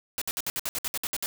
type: noise bursts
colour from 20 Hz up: white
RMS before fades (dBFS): -30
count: 12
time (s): 0.18-1.26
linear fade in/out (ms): 0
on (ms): 35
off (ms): 60
effects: none